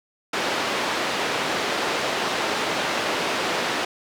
pink band-pass noise, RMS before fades -25 dBFS, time 0.33-3.85 s, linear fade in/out 5 ms, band 350 to 4200 Hz, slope 12 dB/octave, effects none

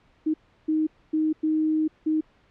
sine tone bursts at uneven times, 312.1 Hz, D#4, 5 cents sharp, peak -20 dBFS, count 5, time 0.26-0.34 / 0.68-0.87 / 1.13-1.33 / 1.43-1.88 / 2.06-2.21 s, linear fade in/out 10 ms, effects pink hiss -61 dBFS RMS until 2.5 s + low-pass 3000 Hz 12 dB/octave

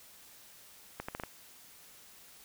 accelerating click train, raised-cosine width 0.5 ms, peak -22 dBFS, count 5, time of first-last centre 1-1.236 s, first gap 85 ms, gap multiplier 0.76, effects white hiss -56 dBFS RMS until 2.44 s

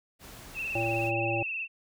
pink noise, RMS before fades -47 dBFS, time 0.19-1.12 s, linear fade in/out 50 ms
sine tone with vibrato, 2637 Hz, E7, in tune, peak -31 dBFS, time 0.54-1.68 s, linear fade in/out 50 ms, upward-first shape sine, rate 19 Hz, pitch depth 60 cents each way
harmonic tone, 113.6 Hz, A#2, 44 cents flat, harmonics 1 / 3 / 5 / 7, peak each -33 / -33 / -33 / -33 dBFS, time 0.75-1.43 s, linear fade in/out 5 ms
effects none

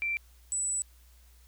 sine tone pair in turn, 2349 / 7924 Hz, D7 / B8, 0 / +5 cents, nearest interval octave + major sixth, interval 2105 cents, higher second, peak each -28 / -28 dBFS, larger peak neither, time 0.02-0.17 / 0.52-0.82 s, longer second, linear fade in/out 0 ms, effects added 60 Hz sine -55 dBFS peak until 1.47 s + white hiss -64 dBFS RMS until 1.47 s

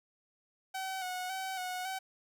sawtooth tone with vibrato, 747 Hz, F#5, 16 cents sharp, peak -32 dBFS, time 0.74-1.99 s, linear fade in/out 10 ms, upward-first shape square, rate 1.8 Hz, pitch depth 34 cents each way, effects none

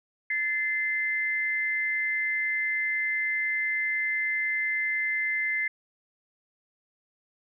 sine tone pair together, 1744 / 2074 Hz, A6 / C7, -16 / -16 cents, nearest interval minor third, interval 300 cents, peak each -31 / -26 dBFS, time 0.3-5.68 s, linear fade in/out 5 ms, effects none

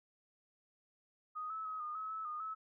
sine tone with pitch steps, 1246 / 1302 / 1272 / 1222 / 1285 / 1302 / 1226 / 1297 Hz, D#6 / E6 / D#6 / D#6 / E6 / E6 / D#6 / E6, +2 / -22 / +38 / -32 / -45 / -22 / -26 / -28 cents, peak -39 dBFS, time 1.35-2.55 s, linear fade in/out 20 ms, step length 150 ms, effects none

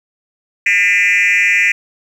sine tone with frequency modulation, 2200 Hz, C#7, 14 cents flat, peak -7 dBFS, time 0.66-1.72 s, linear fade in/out 5 ms, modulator 192 Hz, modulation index 1.9, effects tanh soft clip ceiling -8 dBFS + 7-bit

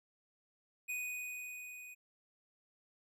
square tone with level ramp, 2486 Hz, D#7, 2 cents flat, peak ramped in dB -37 to -50 dBFS, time 0.88-1.95 s, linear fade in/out 20 ms, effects none

